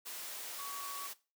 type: tone in noise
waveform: sine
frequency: 1126 Hz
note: C#6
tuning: 27 cents sharp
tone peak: -43 dBFS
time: 0.58-1.08 s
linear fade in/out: 20 ms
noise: white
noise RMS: -44 dBFS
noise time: 0.05-1.14 s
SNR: -2 dB
effects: noise-tail reverb RT60 0.3 s tail -18 dB re dry + high-pass 400 Hz 12 dB/octave